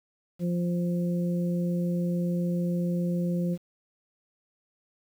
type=harmonic tone; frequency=174.61 Hz; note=F3; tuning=in tune; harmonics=1 / 2 / 3; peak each=-25 / -36 / -36 dBFS; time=0.39-3.58 s; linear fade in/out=50 ms; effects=9-bit